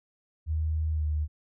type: tone with pitch glide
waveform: sine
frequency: 78.5 to 76 Hz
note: D#2 to D#2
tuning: +16 to -40 cents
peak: -25 dBFS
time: 0.46-1.28 s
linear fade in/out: 50 ms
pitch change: -56 cents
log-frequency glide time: 0.92-1.05 s
effects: none